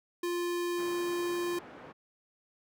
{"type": "tone", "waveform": "square", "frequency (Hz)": 349.2, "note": "F4", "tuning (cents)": 0, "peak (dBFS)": -31, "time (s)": [0.23, 1.59], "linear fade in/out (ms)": 5}
{"type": "band-pass noise", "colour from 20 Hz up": "pink", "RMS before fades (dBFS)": -49, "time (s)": [0.77, 1.93], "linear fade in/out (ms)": 20, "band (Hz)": [200, 1500], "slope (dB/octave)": 12}
{"effects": []}